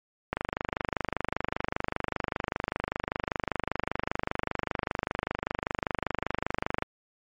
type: click train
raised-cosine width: 0.5 ms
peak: -12 dBFS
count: 164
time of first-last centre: 0.33-6.824 s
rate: 25.1 Hz
effects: MP3 48 kbps